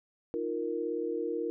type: chord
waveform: sine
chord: Eb suspended second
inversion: none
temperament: equal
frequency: 311.1 / 349.2 / 466.2 Hz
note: Eb4 / F4 / Bb4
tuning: 0 / 0 / 0 cents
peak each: -37 / -35 / -33 dBFS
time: 0.34-1.5 s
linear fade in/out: 0 ms
effects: none